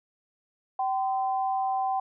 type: tone pair together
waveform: sine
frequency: 770.1 / 1028 Hz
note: G5 / C6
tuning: -31 / -31 cents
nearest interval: perfect fourth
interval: 500 cents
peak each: -25 / -33 dBFS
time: 0.79-2 s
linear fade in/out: 5 ms
effects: none